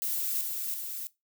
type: noise with echo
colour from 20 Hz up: violet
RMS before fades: -31 dBFS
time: 0.02-0.41 s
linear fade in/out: 0 ms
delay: 330 ms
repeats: 2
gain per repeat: -3 dB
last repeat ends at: 1.07 s
effects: noise-tail reverb RT60 0.2 s tail -19 dB re dry